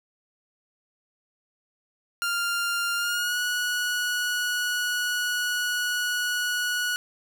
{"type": "tone with pitch glide", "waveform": "sawtooth", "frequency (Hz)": [1396.9, 1464.7], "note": ["F6", "F#6"], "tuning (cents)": [0, -18], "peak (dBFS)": -21, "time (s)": [2.22, 6.96], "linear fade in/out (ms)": 0, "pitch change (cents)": 82, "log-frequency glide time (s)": [2.96, 3.38], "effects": []}